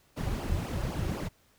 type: noise with flanger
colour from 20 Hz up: brown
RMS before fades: -32 dBFS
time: 0.16-1.29 s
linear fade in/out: 20 ms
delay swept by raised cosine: 0.5 to 4.6 ms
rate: 3.9 Hz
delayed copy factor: -0.9
effects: pink hiss -65 dBFS RMS until 1.58 s